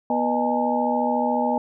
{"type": "tone cluster", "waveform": "sine", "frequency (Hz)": [244.4, 488.2, 614, 831, 905], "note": ["B3", "B4", "D#5", "G#5", "A5"], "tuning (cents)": [-18, -20, -23, 1, 48], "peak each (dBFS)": [-24, -29, -26, -24, -28], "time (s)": [0.1, 1.58], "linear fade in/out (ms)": 2, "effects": []}